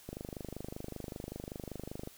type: click train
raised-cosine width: 2 ms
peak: -27 dBFS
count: 51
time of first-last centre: 0.09-2.074 s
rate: 25.2 Hz
effects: white hiss -57 dBFS RMS until 2.17 s